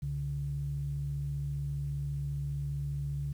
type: tone pair together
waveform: sine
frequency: 66.92 / 141.8 Hz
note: C2 / C#3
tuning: +40 / +40 cents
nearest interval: octave + minor second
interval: 1300 cents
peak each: -38 / -32 dBFS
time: 0.02-3.33 s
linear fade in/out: 10 ms
effects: tanh soft clip ceiling -24 dBFS + 10-bit